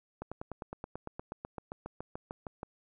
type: slowing click train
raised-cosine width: 1 ms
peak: -25 dBFS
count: 20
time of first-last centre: 0.22-2.631 s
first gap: 96 ms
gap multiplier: 1.03
effects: none